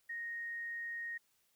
sine tone, 1864.7 Hz, A#6, in tune, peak -39 dBFS, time 0.09-1.18 s, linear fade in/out 10 ms, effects white hiss -75 dBFS RMS until 1.55 s

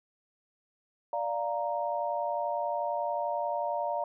sine chord, Bb major, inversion first, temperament equal, 587.3 / 698.5 / 932.3 Hz, D5 / F5 / Bb5, 0 / 0 / 0 cents, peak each -33 dBFS, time 1.13-4.04 s, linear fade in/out 2 ms, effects none

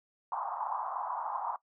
pink band-pass noise, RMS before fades -36 dBFS, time 0.32-1.56 s, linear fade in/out 2 ms, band 790 to 1100 Hz, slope 48 dB/octave, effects noise-tail reverb RT60 0.1 s tail -18 dB re dry

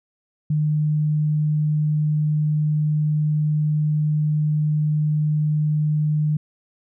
sine tone, 151.7 Hz, D#3, 44 cents flat, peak -17 dBFS, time 0.5-6.37 s, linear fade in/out 5 ms, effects none

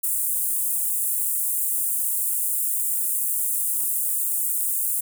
pink high-pass noise, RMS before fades -24 dBFS, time 0.03-5.01 s, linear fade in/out 10 ms, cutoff 8400 Hz, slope 48 dB/octave, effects none

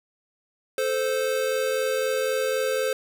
square tone pair together, 437.1 / 521 Hz, A4 / C5, -11 / -7 cents, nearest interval minor third, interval 304 cents, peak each -28 / -25 dBFS, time 0.78-2.93 s, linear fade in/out 2 ms, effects none

